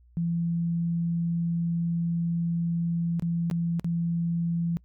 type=tone with dropouts; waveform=sine; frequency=169 Hz; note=E3; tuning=43 cents sharp; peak=-24 dBFS; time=0.17-4.77 s; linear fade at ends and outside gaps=0 ms; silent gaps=3.196-3.223 / 3.5-3.512 / 3.796-3.845 s; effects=noise-tail reverb RT60 0.1 s tail -26 dB re dry + added 60 Hz sine -54 dBFS peak until 4.84 s